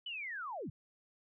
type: linear sweep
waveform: sine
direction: down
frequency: 3033 to 93.2 Hz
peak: -39 dBFS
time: 0.06-0.7 s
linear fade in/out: 5 ms
effects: none